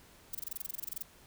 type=noise bursts; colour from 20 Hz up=violet; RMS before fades=-37 dBFS; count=16; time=0.33-1.025 s; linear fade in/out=5 ms; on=20 ms; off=25 ms; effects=pink hiss -59 dBFS RMS until 1.26 s